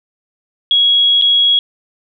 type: tone with dropouts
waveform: sine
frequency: 3322 Hz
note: G#7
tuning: in tune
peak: -8 dBFS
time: 0.71-1.59 s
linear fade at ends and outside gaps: 1 ms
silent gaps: 1.214-1.221 s
effects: none